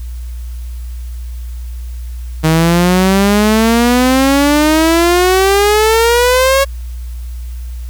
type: exponential sweep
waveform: sawtooth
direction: up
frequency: 156.5 to 554.4 Hz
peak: -4 dBFS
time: 2.43-6.65 s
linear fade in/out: 20 ms
effects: added 60 Hz sine -21 dBFS peak until 7.89 s + white hiss -44 dBFS RMS until 7.89 s